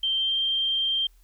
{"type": "tone with pitch glide", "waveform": "sine", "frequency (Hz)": [3140, 3165], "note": ["G7", "G7"], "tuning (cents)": [2, 16], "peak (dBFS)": -22, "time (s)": [0.03, 1.07], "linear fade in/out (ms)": 5, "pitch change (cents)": 14, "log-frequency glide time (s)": [0.18, 0.35], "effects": ["added 41 Hz sine -53 dBFS peak until 1.23 s", "white hiss -66 dBFS RMS until 1.23 s"]}